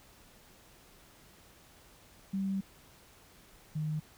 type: tone pair in turn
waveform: sine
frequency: 194 / 153.98 Hz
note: G3 / D#3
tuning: -18 / -18 cents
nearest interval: major third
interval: 400 cents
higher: first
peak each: -30 / -31 dBFS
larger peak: first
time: 2.33-2.61 / 3.75-4 s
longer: first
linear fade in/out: 10 ms
effects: pink hiss -59 dBFS RMS until 4.17 s